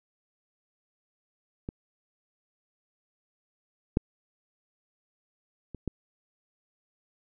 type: clicks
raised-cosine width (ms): 3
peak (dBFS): -21 / -9 / -26 / -17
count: 4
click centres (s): 1.689 / 3.971 / 5.747 / 5.877
effects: none